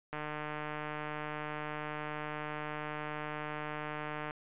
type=click train; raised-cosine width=0.5 ms; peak=-24 dBFS; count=632; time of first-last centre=0.13-4.309 s; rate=151 Hz; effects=resampled to 8000 Hz